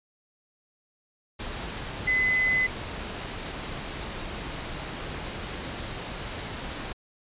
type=tone in noise; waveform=sine; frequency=2025 Hz; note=B6; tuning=43 cents sharp; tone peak=-21 dBFS; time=2.07-2.67 s; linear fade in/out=10 ms; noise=pink; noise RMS=-35 dBFS; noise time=1.39-6.93 s; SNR=+11 dB; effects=resampled to 8000 Hz